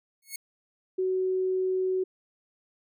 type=tone with exponential growth; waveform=5% pulse; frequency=2191 Hz; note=C#7; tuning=21 cents flat; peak=-21 dBFS; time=0.22-0.36 s; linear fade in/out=5 ms; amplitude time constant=30 ms
type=tone; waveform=sine; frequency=373.6 Hz; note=F#4; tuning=17 cents sharp; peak=-24 dBFS; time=0.98-2.04 s; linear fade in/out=10 ms
effects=none